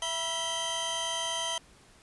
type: tone cluster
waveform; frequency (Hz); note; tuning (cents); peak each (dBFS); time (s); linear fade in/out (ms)
sawtooth; 665 / 973 / 3136; E5 / B5 / G7; +15 / -26 / 0; -34 / -32 / -29; 0.02-1.58; 2
effects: pink hiss -58 dBFS RMS until 2.02 s + resampled to 24000 Hz

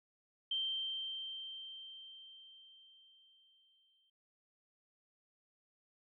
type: tone with exponential decay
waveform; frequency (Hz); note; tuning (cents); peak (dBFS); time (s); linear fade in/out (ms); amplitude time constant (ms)
sine; 3136; G7; 0; -33; 0.51-4.1; 5; 780
effects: none

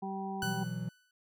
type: harmonic tone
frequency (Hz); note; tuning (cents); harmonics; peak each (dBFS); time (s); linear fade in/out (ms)
193.7; G3; -20; 1 / 2 / 4 / 5; -38 / -43 / -39 / -47; 0.02-0.64; 10
type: tone with exponential decay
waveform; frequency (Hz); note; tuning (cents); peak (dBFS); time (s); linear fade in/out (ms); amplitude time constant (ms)
sawtooth; 1493; F#6; +15; -29; 0.42-1.11; 2; 150
type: chord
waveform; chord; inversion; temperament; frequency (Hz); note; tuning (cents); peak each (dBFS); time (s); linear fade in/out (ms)
triangle; B suspended fourth; none; equal with one note detuned; 122.62 / 164.81 / 185; B2 / E3 / F#3; -12 / 0 / 0; -37; 0.43-0.89; 0
effects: none

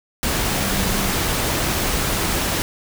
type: tone in noise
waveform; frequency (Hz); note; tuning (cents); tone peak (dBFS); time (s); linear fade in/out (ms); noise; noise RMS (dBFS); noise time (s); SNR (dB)
sine; 193.7; G3; -20; -27; 0.62-1.11; 0; pink; -21; 0.23-2.62; -9
effects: none

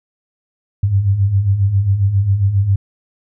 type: beating tone pair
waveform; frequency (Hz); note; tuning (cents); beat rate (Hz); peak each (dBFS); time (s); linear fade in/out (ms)
sine; 93.5 / 100.9; F#2 / G#2; +19 / -49; 7.4; -19 / -12; 0.83-2.76; 5
effects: none

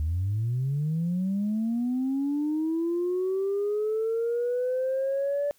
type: linear sweep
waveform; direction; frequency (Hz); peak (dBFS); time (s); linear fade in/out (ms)
sine; up; 73.42 to 581; -23; 0-5.51; 0
effects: tanh soft clip ceiling -21 dBFS + white hiss -63 dBFS RMS until 5.58 s

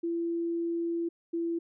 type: tone pair in turn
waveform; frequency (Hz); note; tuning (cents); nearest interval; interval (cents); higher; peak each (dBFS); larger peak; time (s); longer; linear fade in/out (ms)
sine; 337.5 / 336.1; E4 / E4; +41 / +34; unison; 7; first; -28; neither; 0.03-1.09 / 1.33-1.59; first; 10
effects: none

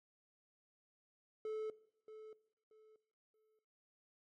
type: tone with echo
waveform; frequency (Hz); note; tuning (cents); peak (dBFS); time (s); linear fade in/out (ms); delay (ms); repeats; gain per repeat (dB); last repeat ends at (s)
triangle; 434.4; A4; -22; -37; 1.45-1.7; 2; 630; 3; -12; 3.59
effects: noise-tail reverb RT60 0.8 s tail -19 dB re dry + MP3 48 kbps

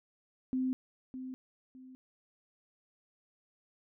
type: tone with echo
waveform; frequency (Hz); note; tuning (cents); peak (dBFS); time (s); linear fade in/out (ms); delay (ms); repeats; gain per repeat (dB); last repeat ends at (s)
sine; 258.2; C4; -23; -29; 0.53-0.73; 0; 610; 2; -10; 1.95
effects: none

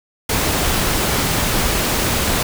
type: noise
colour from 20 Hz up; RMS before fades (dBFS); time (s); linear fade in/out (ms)
pink; -18; 0.29-2.43; 5
effects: none

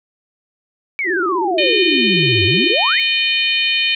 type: exponential two-way sweep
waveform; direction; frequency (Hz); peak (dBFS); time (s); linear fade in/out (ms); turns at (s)
sine; down then up; 2316 to 92.5 to 2316; -17; 0.99-3; 0; 2.45
type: tone with vibrato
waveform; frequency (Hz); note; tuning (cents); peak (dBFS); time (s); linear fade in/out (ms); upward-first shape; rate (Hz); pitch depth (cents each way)
sine; 358.6; F4; +46; -18; 1.04-2.76; 50; square; 16; 100
type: harmonic tone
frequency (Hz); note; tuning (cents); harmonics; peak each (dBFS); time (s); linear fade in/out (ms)
611; D#5; -32; 3 / 4 / 5 / 6 / 7; -26 / -17 / -18 / -25 / -25; 1.58-3.95; 5
effects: none

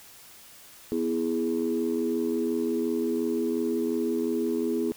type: chord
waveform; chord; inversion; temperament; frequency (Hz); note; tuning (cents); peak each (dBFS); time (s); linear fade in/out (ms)
sine; E major; second; equal; 246.9 / 329.6 / 415.3; B3 / E4 / G#4; 0 / 0 / 0; -28; 0.92-4.92; 0
effects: tanh soft clip ceiling -17 dBFS + white hiss -50 dBFS RMS until 4.96 s

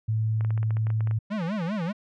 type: tone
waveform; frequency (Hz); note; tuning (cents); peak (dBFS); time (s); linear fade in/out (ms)
sine; 110; A2; 0; -22; 0.08-1.19; 10
type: clicks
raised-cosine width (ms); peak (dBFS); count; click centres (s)
0.5; -25; 12; 0.409 / 0.448 / 0.506 / 0.577 / 0.63 / 0.707 / 0.769 / 0.869 / 0.903 / 1.007 / 1.073 / 1.111
type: tone with vibrato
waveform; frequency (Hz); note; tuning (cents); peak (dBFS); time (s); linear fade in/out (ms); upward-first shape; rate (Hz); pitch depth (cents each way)
square; 188.6; F#3; +33; -27; 1.3-1.93; 20; sine; 5.1; 260
effects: low-pass 3000 Hz 12 dB/octave

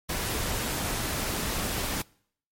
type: noise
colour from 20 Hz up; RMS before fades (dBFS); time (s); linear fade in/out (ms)
pink; -30; 0.09-2.02; 5
effects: noise-tail reverb RT60 0.6 s tail -24 dB re dry + MP3 64 kbps

